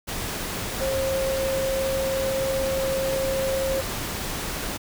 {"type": "tone in noise", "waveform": "sine", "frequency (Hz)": 535, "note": "C5", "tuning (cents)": 38, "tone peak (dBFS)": -23, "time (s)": [0.8, 3.82], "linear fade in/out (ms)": 20, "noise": "pink", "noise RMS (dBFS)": -30, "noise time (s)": [0.07, 4.78], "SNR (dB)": 4, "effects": []}